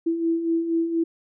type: beating tone pair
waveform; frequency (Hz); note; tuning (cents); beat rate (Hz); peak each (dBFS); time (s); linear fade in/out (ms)
sine; 328 / 332.2; E4 / E4; -9 / +13; 4.2; -29 / -21; 0.06-1.04; 10
effects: none